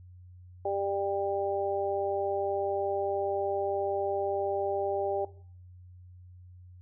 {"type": "harmonic tone", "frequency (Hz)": 198.3, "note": "G3", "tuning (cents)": 20, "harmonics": [2, 3, 4], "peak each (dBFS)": [-32, -32, -32], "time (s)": [0.65, 5.25], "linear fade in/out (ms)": 5, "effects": ["noise-tail reverb RT60 0.5 s tail -17 dB re dry", "added 90 Hz sine -48 dBFS peak until 6.81 s"]}